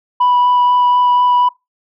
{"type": "tone with vibrato", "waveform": "sine", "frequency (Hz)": 985, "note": "B5", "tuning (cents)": -5, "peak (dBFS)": -7, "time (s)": [0.2, 1.49], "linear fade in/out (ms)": 10, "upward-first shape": "sine", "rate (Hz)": 4.1, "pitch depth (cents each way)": 8, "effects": ["noise-tail reverb RT60 0.2 s tail -22 dB re dry", "tanh soft clip ceiling -7 dBFS"]}